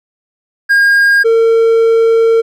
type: tone pair in turn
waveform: triangle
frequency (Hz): 1621 / 454.9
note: G#6 / A#4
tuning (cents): -42 / -42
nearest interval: octave + minor seventh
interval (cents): 2200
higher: first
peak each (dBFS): -4 / -4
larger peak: neither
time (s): 0.69-1.24 / 1.24-2.42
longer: second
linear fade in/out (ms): 20
effects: none